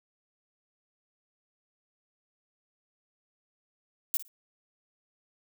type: noise with echo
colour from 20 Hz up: violet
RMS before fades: -27 dBFS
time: 4.14-4.17 s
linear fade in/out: 0 ms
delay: 55 ms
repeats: 2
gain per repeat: -15 dB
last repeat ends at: 4.28 s
effects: none